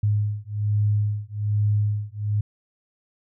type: beating tone pair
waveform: sine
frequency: 103.83 / 105.03 Hz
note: G#2 / G#2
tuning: 0 / +20 cents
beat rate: 1.2 Hz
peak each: -23 dBFS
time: 0.03-2.41 s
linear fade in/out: 5 ms
effects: none